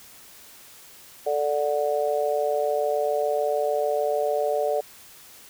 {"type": "harmonic tone", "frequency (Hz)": 146.83, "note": "D3", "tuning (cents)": 0, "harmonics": [3, 4, 5], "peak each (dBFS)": [-26, -24, -28], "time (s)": [1.26, 4.81], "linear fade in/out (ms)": 10, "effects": ["white hiss -48 dBFS RMS until 5.49 s"]}